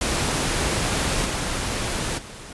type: noise with level steps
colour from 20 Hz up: pink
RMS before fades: -23 / -26 / -39 dBFS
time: 0.01-2.53 s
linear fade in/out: 5 ms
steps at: 1.24 / 2.17 s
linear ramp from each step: 20 ms
effects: resampled to 24000 Hz